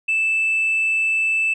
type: tone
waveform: sine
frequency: 2637 Hz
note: E7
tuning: in tune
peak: -15 dBFS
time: 0.08-1.54 s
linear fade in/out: 10 ms
effects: tanh soft clip ceiling -14 dBFS